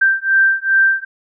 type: beating tone pair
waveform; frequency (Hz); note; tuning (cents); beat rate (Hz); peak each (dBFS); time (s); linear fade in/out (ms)
sine; 1568 / 1570.5; G6 / G6; 0 / +3; 2.5; -14; 0.01-1.05; 10
effects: none